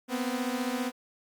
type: beating tone pair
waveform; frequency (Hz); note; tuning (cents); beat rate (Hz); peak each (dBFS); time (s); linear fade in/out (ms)
sawtooth; 242.7 / 257.7; B3 / C4; -30 / -26; 15; -28; 0.08-0.92; 50
effects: Opus 48 kbps